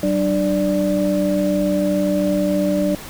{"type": "tone cluster", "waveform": "sine", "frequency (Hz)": [190.7, 298, 586], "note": ["G3", "D4", "D5"], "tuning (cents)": [-47, 25, -4], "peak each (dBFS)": -20, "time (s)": [0.03, 2.95], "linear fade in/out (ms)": 2, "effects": ["pink hiss -35 dBFS RMS until 3.09 s"]}